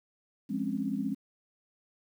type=chord; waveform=sine; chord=Db major seventh; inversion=first; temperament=equal; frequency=174.61 / 207.7 / 261.6 / 277.2 Hz; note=F3 / Ab3 / C4 / Db4; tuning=0 / 0 / 0 / 0 cents; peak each=-39 / -33 / -34 / -36 dBFS; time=0.49-1.15 s; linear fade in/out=20 ms; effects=10-bit